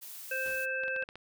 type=noise; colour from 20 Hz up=blue; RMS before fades=-45 dBFS; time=0.01-0.66 s; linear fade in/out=20 ms
type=harmonic tone; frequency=523.3 Hz; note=C5; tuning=in tune; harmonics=1 / 3 / 5; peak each=-37 / -33 / -37 dBFS; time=0.31-1.04 s; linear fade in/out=5 ms
type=noise with exponential decay; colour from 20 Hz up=pink; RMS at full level=-48 dBFS; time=0.46-0.84 s; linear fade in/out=0 ms; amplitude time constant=82 ms
type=clicks; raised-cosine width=0.3 ms; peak=-29 dBFS; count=6; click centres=0.836 / 0.881 / 0.963 / 1.025 / 1.089 / 1.156 s
effects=none